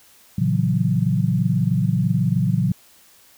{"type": "chord", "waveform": "sine", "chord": "F# dominant seventh", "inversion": "first", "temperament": "just", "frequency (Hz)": [115.62, 138.75, 166.5, 185], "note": ["A#2", "C#3", "E3", "F#3"], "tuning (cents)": [-14, 2, 18, 0], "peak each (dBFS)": -22, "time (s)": [0.38, 2.72], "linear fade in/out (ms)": 5, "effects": ["white hiss -52 dBFS RMS until 3.37 s"]}